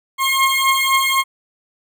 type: beating tone pair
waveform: 20% pulse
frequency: 1072 / 1075.9 Hz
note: C6 / C6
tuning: +42 / +48 cents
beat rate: 3.9 Hz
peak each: -12 dBFS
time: 0.18-1.24 s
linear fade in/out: 50 ms
effects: none